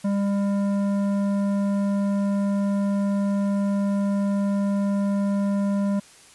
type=tone with tanh clipping; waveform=sine; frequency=200 Hz; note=G3; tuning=35 cents sharp; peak=-22 dBFS; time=0.04-6 s; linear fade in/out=10 ms; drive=12 dB; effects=white hiss -50 dBFS RMS until 6.34 s + resampled to 24000 Hz